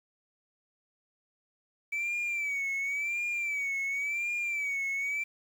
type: tone with vibrato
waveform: sine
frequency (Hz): 2298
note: D7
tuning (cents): -38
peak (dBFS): -27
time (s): 1.92-5.24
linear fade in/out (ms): 10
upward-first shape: sine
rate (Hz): 0.93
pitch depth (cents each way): 85
effects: tanh soft clip ceiling -28 dBFS + 9-bit